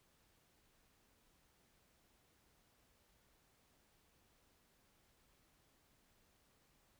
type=silence; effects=pink hiss -74 dBFS RMS until 6.99 s